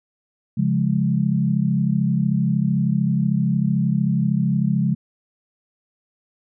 sine chord, Db major, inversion none, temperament equal, 138.59 / 174.61 / 207.7 Hz, Db3 / F3 / Ab3, 0 / 0 / 0 cents, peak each -21 dBFS, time 0.57-4.95 s, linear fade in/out 10 ms, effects none

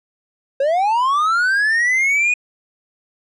triangle linear sweep, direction up, 528 to 2489 Hz, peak -12 dBFS, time 0.6-2.34 s, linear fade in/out 5 ms, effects resampled to 24000 Hz

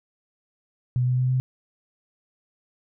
sine tone with pitch steps, 124.7 / 126.08 / 127.47 / 128.87 Hz, B2 / B2 / C3 / C3, +17 / +36 / -45 / -26 cents, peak -19 dBFS, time 0.96-1.4 s, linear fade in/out 0 ms, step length 110 ms, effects none

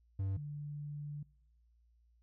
triangle / sine tone pair in turn, 96.8 / 146.64 Hz, G2 / D3, -21 / -2 cents, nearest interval perfect fifth, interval 719 cents, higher second, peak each -31 / -40 dBFS, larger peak first, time 0.19-0.37 / 0.37-1.23 s, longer second, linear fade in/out 5 ms, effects noise-tail reverb RT60 0.8 s tail -26 dB re dry + added 58 Hz sine -66 dBFS peak until 2.22 s

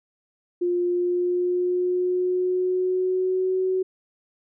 sine tone with pitch glide, 352.9 to 373.9 Hz, F4 to F#4, +18 to +18 cents, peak -20 dBFS, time 0.61-3.83 s, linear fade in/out 10 ms, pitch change +100 cents, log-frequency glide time 0.84-3.58 s, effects none

